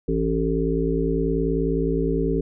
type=harmonic tone with a mistuned harmonic; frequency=55 Hz; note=A1; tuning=in tune; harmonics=1 / 3 / 5 / 7 / 8; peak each=-26 / -26 / -26 / -26 / -26 dBFS; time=0.08-2.41 s; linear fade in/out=5 ms; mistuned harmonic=8; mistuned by=+16 cents; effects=none